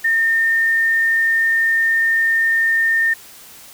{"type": "tone", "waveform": "sine", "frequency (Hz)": 1818, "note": "A#6", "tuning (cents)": -44, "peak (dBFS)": -13, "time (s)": [0.04, 3.14], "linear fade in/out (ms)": 10, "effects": ["white hiss -41 dBFS RMS until 3.73 s"]}